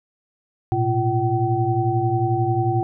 sine tone cluster, 111.8 / 123 / 345.2 / 764 Hz, A2 / B2 / F4 / G5, +28 / -7 / -20 / -45 cents, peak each -23 dBFS, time 0.72-2.83 s, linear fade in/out 0 ms, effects none

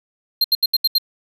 square tone bursts, 4186 Hz, C8, in tune, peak -13 dBFS, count 6, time 0.41-0.983 s, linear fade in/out 5 ms, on 33 ms, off 75 ms, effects 9-bit

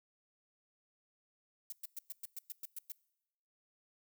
violet noise bursts, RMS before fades -43 dBFS, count 10, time 1.7-2.92 s, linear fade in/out 2 ms, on 23 ms, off 110 ms, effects noise-tail reverb RT60 0.9 s tail -23 dB re dry

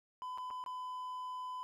triangle tone with dropouts, 1007 Hz, B5, 33 cents sharp, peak -38 dBFS, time 0.22-1.63 s, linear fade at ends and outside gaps 0 ms, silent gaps 0.376-0.383 / 0.503-0.509 / 0.639-0.662 s, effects none

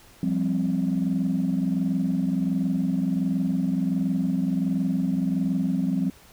sine chord, F suspended second, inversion none, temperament equal, 174.61 / 196 / 261.6 Hz, F3 / G3 / C4, 0 / 0 / 0 cents, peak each -25 dBFS, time 0.23-6.1 s, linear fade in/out 2 ms, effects tanh soft clip ceiling -15 dBFS + pink hiss -52 dBFS RMS until 6.32 s

